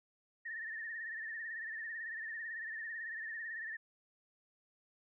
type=tone with vibrato; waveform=sine; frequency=1808 Hz; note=A6; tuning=47 cents sharp; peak=-40 dBFS; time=0.45-3.77 s; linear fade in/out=10 ms; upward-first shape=sine; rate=18 Hz; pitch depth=72 cents each way; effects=none